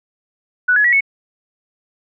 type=tone with pitch steps; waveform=sine; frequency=1480 / 1690.3 / 1930.4 / 2205 Hz; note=F#6 / G#6 / B6 / C#7; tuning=0 / +30 / -40 / -10 cents; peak=-10 dBFS; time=0.68-1.008 s; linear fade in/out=10 ms; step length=82 ms; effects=none